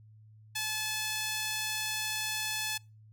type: tone with high-pass filter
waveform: sawtooth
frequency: 863 Hz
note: A5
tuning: 34 cents flat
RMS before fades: -34 dBFS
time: 0.55-2.78 s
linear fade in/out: 10 ms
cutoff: 2300 Hz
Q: 0.71
effects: noise-tail reverb RT60 0.3 s tail -26 dB re dry + added 108 Hz sine -53 dBFS peak until 3.12 s